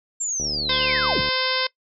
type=linear sweep; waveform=sine; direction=down; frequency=7459 to 48.76 Hz; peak=-23 dBFS; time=0.2-1.21 s; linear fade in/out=10 ms
type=click train; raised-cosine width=2 ms; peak=-21 dBFS; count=67; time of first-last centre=0.4-1.287 s; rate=74.4 Hz
type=harmonic tone; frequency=517 Hz; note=C5; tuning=21 cents flat; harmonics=1 / 2 / 3 / 4 / 5 / 6 / 7 / 8 / 9 / 10; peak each=-29 / -29 / -30 / -28 / -33 / -30 / -29 / -32 / -29 / -28 dBFS; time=0.69-1.67 s; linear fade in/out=5 ms
effects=noise-tail reverb RT60 0.1 s tail -22 dB re dry